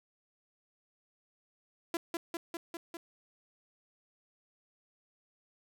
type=tone with echo; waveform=sawtooth; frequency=337 Hz; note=E4; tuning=38 cents sharp; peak=-27 dBFS; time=1.94-1.97 s; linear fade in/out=2 ms; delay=200 ms; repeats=5; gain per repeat=-2 dB; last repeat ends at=2.97 s; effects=none